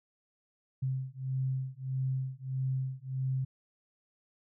sine beating tone pair, 130.81 / 132.41 Hz, C3 / C3, 0 / +21 cents, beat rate 1.6 Hz, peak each -34 / -34 dBFS, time 0.82-3.45 s, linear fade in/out 10 ms, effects none

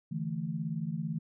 sine chord, D suspended second, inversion none, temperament equal, 146.83 / 164.81 / 220 Hz, D3 / E3 / A3, 0 / 0 / 0 cents, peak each -38 / -34 / -38 dBFS, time 0.11-1.19 s, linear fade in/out 10 ms, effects none

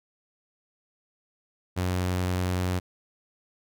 sawtooth tone, 91 Hz, F#2, 28 cents flat, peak -21 dBFS, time 1.76-2.8 s, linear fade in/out 20 ms, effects none

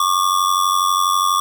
square ring-modulated tone, 1145 Hz, D6, 44 cents flat, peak -12 dBFS, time 0-1.4 s, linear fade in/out 0 ms, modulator 46.1 Hz, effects none

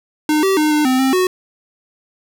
square tone with pitch steps, 304.6 / 385.7 / 305.2 / 301.3 / 257.9 / 264.7 / 368.6 Hz, D#4 / G4 / D#4 / D4 / C4 / C4 / F#4, -37 / -28 / -33 / +44 / -25 / +20 / -7 cents, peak -13 dBFS, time 0.29-1.27 s, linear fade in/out 2 ms, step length 140 ms, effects none

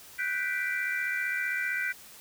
sine chord, G major seventh, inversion third, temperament equal with one note detuned, 1480 / 1555.4 / 1975.5 / 2349 Hz, F#6 / G6 / B6 / D7, 0 / -14 / 0 / 0 cents, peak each -34 / -34 / -32 / -35 dBFS, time 0.18-1.93 s, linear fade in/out 20 ms, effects white hiss -50 dBFS RMS until 2.2 s

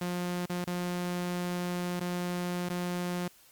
sawtooth tone with dropouts, 177.4 Hz, F3, 27 cents sharp, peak -27 dBFS, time 0.01-3.28 s, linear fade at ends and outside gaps 5 ms, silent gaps 0.459-0.496 / 0.644-0.672 / 1.998-2.007 / 2.689-2.699 s, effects white hiss -59 dBFS RMS until 3.51 s + Opus 48 kbps

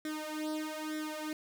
sawtooth tone with flanger, 308.4 Hz, D#4, 15 cents flat, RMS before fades -38 dBFS, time 0.05-1.33 s, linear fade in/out 2 ms, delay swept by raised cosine 0.54 to 3.04 ms, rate 1.1 Hz, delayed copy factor +0.85, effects none

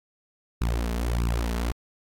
sawtooth tone with flanger, 58.27 Hz, A#1, in tune, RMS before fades -26 dBFS, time 0.61-1.72 s, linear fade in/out 5 ms, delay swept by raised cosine 0.74 to 4.74 ms, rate 1.6 Hz, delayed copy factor +1, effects AAC 48 kbps

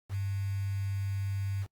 sine tone with quantisation, 98.4 Hz, G2, 7 cents sharp, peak -30 dBFS, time 0.09-1.67 s, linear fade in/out 50 ms, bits 8, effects noise-tail reverb RT60 0.1 s tail -25 dB re dry + Opus 48 kbps

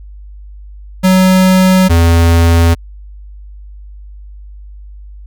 square tone pair in turn, 186.5 / 83.99 Hz, F#3 / E2, +14 / +33 cents, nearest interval octave + major second, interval 1381 cents, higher first, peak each -6 dBFS, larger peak neither, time 1.03-1.89 / 1.89-2.75 s, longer neither, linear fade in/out 20 ms, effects added 50 Hz sine -29 dBFS peak until 5.26 s

